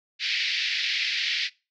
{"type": "band-pass noise", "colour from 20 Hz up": "pink", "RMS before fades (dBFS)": -27, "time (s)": [0.19, 1.5], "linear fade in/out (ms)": 50, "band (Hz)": [1900, 5000], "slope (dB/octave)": 48, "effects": ["noise-tail reverb RT60 0.3 s tail -23 dB re dry"]}